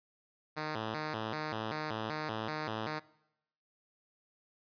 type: tone with vibrato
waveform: 5% pulse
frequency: 130.2 Hz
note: C3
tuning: 8 cents flat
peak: -24 dBFS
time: 0.56-3 s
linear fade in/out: 20 ms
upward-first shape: square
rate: 2.6 Hz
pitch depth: 290 cents each way
effects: noise-tail reverb RT60 0.8 s tail -21 dB re dry + resampled to 11025 Hz